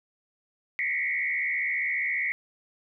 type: tone with frequency modulation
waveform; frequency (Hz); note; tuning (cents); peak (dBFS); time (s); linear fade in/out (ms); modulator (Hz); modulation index
sine; 2093; C7; 0; -25; 0.79-2.32; 0; 74.8; 2.3
effects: none